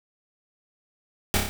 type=noise with echo; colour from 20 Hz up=pink; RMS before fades=-21 dBFS; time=1.34-1.37 s; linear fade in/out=0 ms; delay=30 ms; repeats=4; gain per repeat=-3 dB; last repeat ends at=1.49 s; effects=none